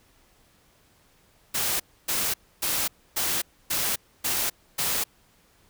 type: noise bursts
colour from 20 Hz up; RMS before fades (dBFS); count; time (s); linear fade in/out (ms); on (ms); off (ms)
white; -26; 7; 1.54-5.04; 10; 260; 280
effects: pink hiss -61 dBFS RMS until 5.69 s